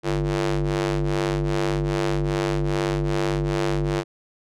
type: ring-modulated tone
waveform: sawtooth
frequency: 98.1 Hz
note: G2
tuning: 2 cents sharp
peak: -14 dBFS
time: 0.03-4.04 s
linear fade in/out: 50 ms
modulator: 244 Hz
effects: low-pass 7000 Hz 12 dB/octave